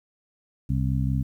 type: harmonic tone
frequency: 65.41 Hz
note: C2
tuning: in tune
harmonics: 1 / 2 / 3 / 4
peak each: -27 / -24 / -30 / -32 dBFS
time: 0.69-1.23 s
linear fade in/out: 10 ms
effects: 10-bit